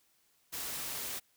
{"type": "noise", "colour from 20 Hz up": "white", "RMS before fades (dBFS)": -39, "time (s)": [0.52, 1.2], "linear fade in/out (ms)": 20, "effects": ["white hiss -71 dBFS RMS until 1.36 s"]}